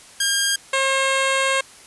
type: tone pair in turn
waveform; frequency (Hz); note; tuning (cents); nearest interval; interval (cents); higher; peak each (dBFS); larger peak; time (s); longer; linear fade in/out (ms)
10% pulse; 1612 / 536.9; G6 / C5; +48 / +45; octave + perfect fifth; 1903; first; -9; neither; 0.2-0.56 / 0.73-1.61; second; 5
effects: white hiss -45 dBFS RMS until 1.86 s + resampled to 24000 Hz